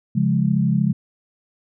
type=chord; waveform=sine; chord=Db major; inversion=none; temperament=equal; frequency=138.59 / 174.61 / 207.7 Hz; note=Db3 / F3 / Ab3; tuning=0 / 0 / 0 cents; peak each=-20 dBFS; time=0.15-0.93 s; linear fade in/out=10 ms; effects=none